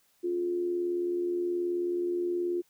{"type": "tone with amplitude modulation", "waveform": "sine", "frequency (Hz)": 351.8, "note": "F4", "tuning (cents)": 13, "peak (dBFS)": -25, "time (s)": [0.23, 2.62], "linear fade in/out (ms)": 20, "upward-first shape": "sine", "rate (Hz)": 78.8, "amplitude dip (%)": 45, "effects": ["white hiss -68 dBFS RMS until 2.69 s"]}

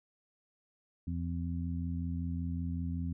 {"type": "harmonic tone", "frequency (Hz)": 85.3, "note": "F2", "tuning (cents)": -40, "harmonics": [1, 2, 3], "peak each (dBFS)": [-35, -38, -40], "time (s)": [1.07, 3.13], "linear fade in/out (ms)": 5, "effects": []}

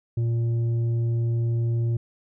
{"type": "tone with tanh clipping", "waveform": "triangle", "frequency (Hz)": 116.54, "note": "A#2", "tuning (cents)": 0, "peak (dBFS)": -22, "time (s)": [0.17, 1.97], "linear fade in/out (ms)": 5, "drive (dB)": 10, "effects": []}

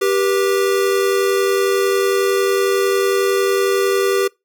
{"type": "tone pair together", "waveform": "square", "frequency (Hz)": [392, 483], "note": ["G4", "B4"], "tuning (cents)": [0, -39], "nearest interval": "major third", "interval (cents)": 361, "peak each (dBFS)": [-16, -21], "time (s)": [0.01, 4.28], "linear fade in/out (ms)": 10, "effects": ["noise-tail reverb RT60 0.2 s tail -24 dB re dry"]}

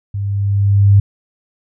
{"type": "tone with level ramp", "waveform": "sine", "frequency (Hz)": 100, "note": "G2", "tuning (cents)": 35, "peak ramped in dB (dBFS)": [-18, -4], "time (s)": [0.14, 1], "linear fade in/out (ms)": 5, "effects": []}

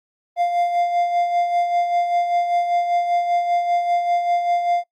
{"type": "tone with tremolo", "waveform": "triangle", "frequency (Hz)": 698.5, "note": "F5", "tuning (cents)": 0, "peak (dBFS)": -13, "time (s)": [0.36, 4.84], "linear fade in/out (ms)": 50, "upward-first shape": "sine", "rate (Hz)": 5.1, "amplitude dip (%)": 50, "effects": ["noise-tail reverb RT60 0.1 s tail -20 dB re dry", "Opus 24 kbps"]}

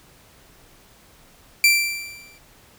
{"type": "tone with exponential decay", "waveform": "sawtooth", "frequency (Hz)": 2349, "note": "D7", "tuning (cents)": 0, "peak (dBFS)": -7, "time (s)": [1.64, 2.38], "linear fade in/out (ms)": 2, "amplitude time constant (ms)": 160, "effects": ["pink hiss -52 dBFS RMS until 2.78 s"]}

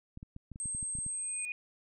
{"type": "clicks", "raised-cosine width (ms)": 5, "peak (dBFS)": -32, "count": 11, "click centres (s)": [0.174, 0.229, 0.364, 0.517, 0.559, 0.657, 0.749, 0.828, 0.953, 0.987, 1.064]}
{"type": "tone", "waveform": "sine", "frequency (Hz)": 8372, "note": "C9", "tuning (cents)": 0, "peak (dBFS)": -34, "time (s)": [0.6, 1.45], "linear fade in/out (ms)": 0}
{"type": "tone with exponential growth", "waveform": "sine", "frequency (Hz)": 2464, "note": "D#7", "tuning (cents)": -17, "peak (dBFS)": -32, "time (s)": [1.1, 1.52], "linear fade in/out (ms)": 1, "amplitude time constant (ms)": 91}
{"effects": []}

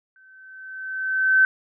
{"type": "tone with exponential growth", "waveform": "sine", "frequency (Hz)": 1536, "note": "G6", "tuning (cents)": -36, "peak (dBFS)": -11, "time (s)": [0.16, 1.45], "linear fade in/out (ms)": 1, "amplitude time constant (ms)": 280, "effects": []}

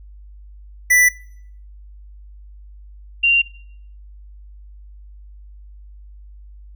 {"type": "tone pair in turn", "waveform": ["square", "sine"], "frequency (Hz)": [1980, 2771], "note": ["B6", "F7"], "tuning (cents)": [4, -14], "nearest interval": "tritone", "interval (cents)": 582, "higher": "second", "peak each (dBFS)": [-11, -11], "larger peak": "neither", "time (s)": [[0.9, 1.09], [3.23, 3.42]], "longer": "neither", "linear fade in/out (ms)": 10, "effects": ["noise-tail reverb RT60 0.6 s tail -20 dB re dry", "added 50 Hz sine -38 dBFS peak until 6.75 s"]}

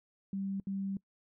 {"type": "tone bursts at uneven times", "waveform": "sine", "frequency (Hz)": 195.2, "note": "G3", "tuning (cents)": -7, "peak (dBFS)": -33, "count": 2, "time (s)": [[0.33, 0.6], [0.67, 0.97]], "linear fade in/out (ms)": 2, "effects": ["noise-tail reverb RT60 0.1 s tail -23 dB re dry"]}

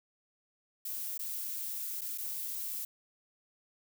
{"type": "noise with dropouts", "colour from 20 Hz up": "violet", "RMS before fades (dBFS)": -38, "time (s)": [0.85, 2.85], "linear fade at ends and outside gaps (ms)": 5, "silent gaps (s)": [[1.178, 1.192], [2.01, 2.016], [2.177, 2.182]], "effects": []}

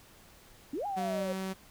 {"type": "exponential two-way sweep", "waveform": "sine", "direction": "up then down", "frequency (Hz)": [255.6, 830.6, 535], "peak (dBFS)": -32, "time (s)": [0.73, 1.33], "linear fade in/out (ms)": 5, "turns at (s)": 0.86}
{"type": "tone", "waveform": "sawtooth", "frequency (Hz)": 190, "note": "F#3", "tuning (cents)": 46, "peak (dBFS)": -30, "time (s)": [0.96, 1.54], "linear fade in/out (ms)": 20}
{"effects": ["pink hiss -57 dBFS RMS until 1.7 s"]}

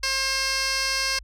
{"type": "tone with band-pass filter", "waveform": "15% pulse", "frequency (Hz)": 534, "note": "C5", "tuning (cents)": 35, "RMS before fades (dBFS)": -25, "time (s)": [0.03, 1.19], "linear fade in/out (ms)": 5, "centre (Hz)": 4400, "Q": 1.7, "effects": ["added 50 Hz sine -42 dBFS peak until 1.23 s"]}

